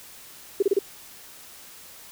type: tone bursts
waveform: sine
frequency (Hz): 396.1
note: G4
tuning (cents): +18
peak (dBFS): -16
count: 4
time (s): 0.6-0.79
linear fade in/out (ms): 5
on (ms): 25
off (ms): 30
effects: white hiss -46 dBFS RMS until 2.11 s